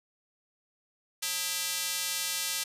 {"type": "tone with high-pass filter", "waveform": "square", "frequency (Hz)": 180.8, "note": "F#3", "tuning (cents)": -40, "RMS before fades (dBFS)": -32, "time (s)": [1.22, 2.64], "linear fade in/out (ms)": 10, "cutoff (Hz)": 3700, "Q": 0.63, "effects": ["resampled to 32000 Hz"]}